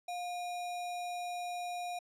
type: tone with sample-and-hold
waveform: sine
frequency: 708 Hz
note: F5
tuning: 23 cents sharp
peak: -36 dBFS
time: 0.08-1.99 s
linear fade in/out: 5 ms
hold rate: 3150 Hz
effects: low-pass 10000 Hz 12 dB/octave